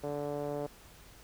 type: tone with low-pass filter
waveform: 5% pulse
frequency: 145.4 Hz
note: D3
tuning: 17 cents flat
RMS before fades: -36 dBFS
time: 0.03-0.67 s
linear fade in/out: 10 ms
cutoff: 540 Hz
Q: 2.3
effects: added 50 Hz sine -61 dBFS peak until 1.23 s + pink hiss -56 dBFS RMS until 1.23 s